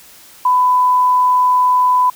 sine tone, 1000 Hz, B5, 21 cents sharp, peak -9 dBFS, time 0.45-2.1 s, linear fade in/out 5 ms, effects white hiss -42 dBFS RMS until 2.15 s

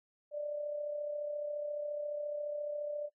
sine tone with amplitude modulation, 590 Hz, D5, 8 cents sharp, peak -33 dBFS, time 0.31-3.1 s, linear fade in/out 50 ms, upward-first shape sine, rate 34.4 Hz, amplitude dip 45%, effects noise-tail reverb RT60 0.1 s tail -21 dB re dry

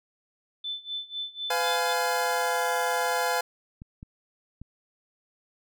sine tone with tremolo, 3520 Hz, A7, in tune, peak -29 dBFS, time 0.64-1.93 s, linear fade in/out 5 ms, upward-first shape sine, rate 4 Hz, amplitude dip 90%
25% pulse chord, F diminished, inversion second, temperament just, 502.9 / 698.5 / 838.1 Hz, Cb5 / F5 / Ab5, +31 / 0 / +16 cents, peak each -25 dBFS, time 1.5-3.41 s, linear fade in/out 5 ms
clicks, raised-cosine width 5 ms, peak -29 dBFS, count 3, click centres 3.819 / 4.029 / 4.616 s
effects none

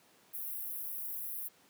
white high-pass noise, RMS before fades -40 dBFS, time 0.33-1.49 s, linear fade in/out 20 ms, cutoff 11000 Hz, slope 48 dB/octave, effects pink hiss -64 dBFS RMS until 1.69 s + high-pass 200 Hz 12 dB/octave

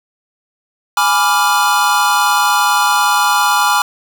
square chord, G# diminished seventh, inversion none, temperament equal, 830.6 / 987.8 / 1174.7 / 1396.9 Hz, G#5 / B5 / D6 / F6, 0 / 0 / 0 / 0 cents, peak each -17 dBFS, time 0.97-3.82 s, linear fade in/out 2 ms, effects none

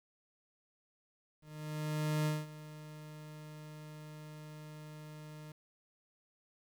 40% pulse tone with ADSR envelope, 152.7 Hz, D#3, 32 cents flat, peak -29 dBFS, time 1.41-5.52 s, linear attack 850 ms, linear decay 200 ms, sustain -17 dB, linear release 4 ms, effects 11-bit

